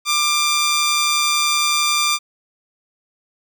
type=tone with amplitude modulation; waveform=10% pulse; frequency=1189 Hz; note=D6; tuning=21 cents sharp; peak=-6 dBFS; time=0.05-2.19 s; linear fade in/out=50 ms; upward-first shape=sine; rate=151 Hz; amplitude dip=30%; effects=none